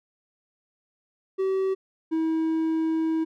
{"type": "tone pair in turn", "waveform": "triangle", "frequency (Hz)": [382.5, 321.6], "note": ["G4", "E4"], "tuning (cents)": [-42, -43], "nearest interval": "minor third", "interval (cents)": 301, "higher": "first", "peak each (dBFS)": -20, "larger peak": "neither", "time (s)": [[1.38, 1.75], [2.11, 3.25]], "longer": "second", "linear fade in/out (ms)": 20, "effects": []}